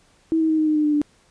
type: tone with pitch steps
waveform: sine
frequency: 323.3 / 319 / 314.8 / 310.7 / 306.6 / 302.5 / 298.5 / 294.6 Hz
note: E4 / D#4 / D#4 / D#4 / D#4 / D#4 / D4 / D4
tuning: -34 / +43 / +20 / -2 / -25 / -49 / +28 / +6 cents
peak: -16 dBFS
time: 0.32-1.016 s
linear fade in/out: 0 ms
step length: 87 ms
effects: pink hiss -58 dBFS RMS until 1.3 s + resampled to 22050 Hz